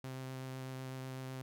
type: tone with vibrato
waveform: sawtooth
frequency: 130.81 Hz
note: C3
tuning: in tune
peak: -38 dBFS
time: 0.04-1.42 s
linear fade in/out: 2 ms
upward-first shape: triangle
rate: 8 Hz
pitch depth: 12 cents each way
effects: none